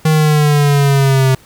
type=exponential sweep; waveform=square; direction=down; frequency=157.6 to 130.81 Hz; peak=-9 dBFS; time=0.05-1.35 s; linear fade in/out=5 ms; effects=pink hiss -45 dBFS RMS until 1.45 s